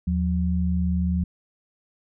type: tone pair together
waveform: sine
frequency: 78.68 / 179.5 Hz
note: D#2 / F3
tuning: +20 / +48 cents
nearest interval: octave + major second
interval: 1428 cents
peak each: -23 dBFS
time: 0.07-1.24 s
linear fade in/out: 5 ms
effects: none